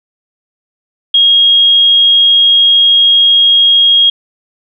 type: tone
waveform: sine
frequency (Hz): 3269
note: G#7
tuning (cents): -28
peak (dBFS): -4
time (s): 1.14-4.1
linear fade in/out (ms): 5
effects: none